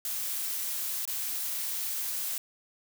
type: noise with dropouts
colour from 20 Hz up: blue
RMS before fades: -33 dBFS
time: 0.05-2.38 s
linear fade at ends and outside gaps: 1 ms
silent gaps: 1.053-1.076 s
effects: none